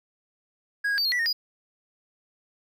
triangle tone with pitch steps, 1650 / 1639 / 4613 / 4276 / 1959 / 1844 / 4898 Hz, G#6 / G#6 / D8 / C8 / B6 / A#6 / D#8, -12 / -23 / -32 / +37 / -15 / -19 / -28 cents, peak -21 dBFS, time 0.84-1.33 s, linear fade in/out 10 ms, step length 70 ms, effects none

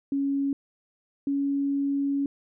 sine tone pair in turn, 277.7 / 279.6 Hz, C#4 / C#4, +3 / +15 cents, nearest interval unison, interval 12 cents, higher second, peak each -23 dBFS, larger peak neither, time 0.12-0.53 / 1.27-2.26 s, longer second, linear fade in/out 2 ms, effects none

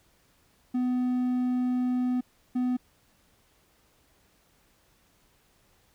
triangle tone bursts at uneven times, 250 Hz, B3, 21 cents sharp, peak -22 dBFS, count 2, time 0.74-2.21 / 2.55-2.77 s, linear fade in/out 10 ms, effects pink hiss -65 dBFS RMS until 5.94 s

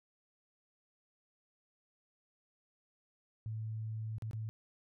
sine tone with dropouts, 110 Hz, A2, in tune, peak -37 dBFS, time 3.46-4.49 s, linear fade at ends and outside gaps 0 ms, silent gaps 4.183-4.222 / 4.311-4.332 s, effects none

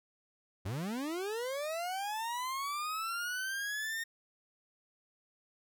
40% pulse linear sweep, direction up, 84.3 to 1845 Hz, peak -34 dBFS, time 0.65-4.04 s, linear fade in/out 10 ms, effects none

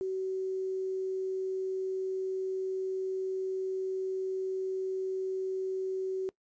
sine tone with quantisation, 378.4 Hz, F#4, 39 cents sharp, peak -30 dBFS, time 0.01-6.29 s, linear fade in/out 0 ms, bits 10, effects noise-tail reverb RT60 0.1 s tail -21 dB re dry + resampled to 16000 Hz

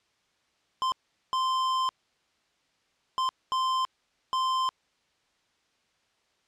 square tone bursts at uneven times, 1040 Hz, C6, 11 cents flat, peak -25 dBFS, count 5, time 0.82-0.92 / 1.33-1.89 / 3.18-3.29 / 3.52-3.85 / 4.33-4.69 s, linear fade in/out 0 ms, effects white hiss -70 dBFS RMS until 6.47 s + low-pass 5000 Hz 12 dB/octave

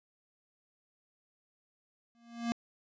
square tone with exponential growth, 234.2 Hz, A#3, 8 cents sharp, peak -28 dBFS, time 2.15-2.52 s, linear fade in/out 0 ms, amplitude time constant 80 ms, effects resampled to 16000 Hz

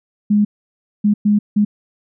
sine tone bursts at uneven times, 207.7 Hz, G#3, in tune, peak -10 dBFS, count 4, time 0.3-0.45 / 1.04-1.14 / 1.25-1.39 / 1.56-1.65 s, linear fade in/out 10 ms, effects none

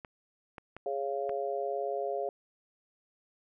clicks, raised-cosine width 0.5 ms, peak -28 dBFS, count 4, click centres 0.048 / 0.582 / 0.766 / 1.294 s
sine chord, Db major, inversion second, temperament just, 415.8 / 554.4 / 693 Hz, Ab4 / Db5 / F5, +2 / 0 / -14 cents, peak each -35 dBFS, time 0.86-2.29 s, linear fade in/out 2 ms
effects none

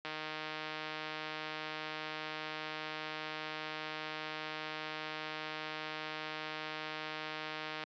click train, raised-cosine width 0.3 ms, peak -24 dBFS, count 1208, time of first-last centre 0.05-7.837 s, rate 155 Hz, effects high-pass 200 Hz 12 dB/octave + resampled to 16000 Hz

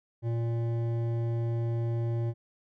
triangle tone with hard clipping, 116.4 Hz, A#2, 2 cents flat, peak -29 dBFS, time 0.22-2.34 s, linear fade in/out 50 ms, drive 15 dB, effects none

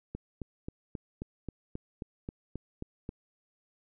click train, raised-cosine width 3 ms, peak -24 dBFS, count 12, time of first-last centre 0.15-3.091 s, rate 3.74 Hz, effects none

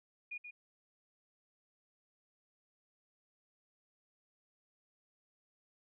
sine tone with echo, 2443 Hz, D#7, 32 cents flat, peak -40 dBFS, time 0.31-0.38 s, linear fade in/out 10 ms, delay 130 ms, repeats 1, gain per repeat -6 dB, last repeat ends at 0.51 s, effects none

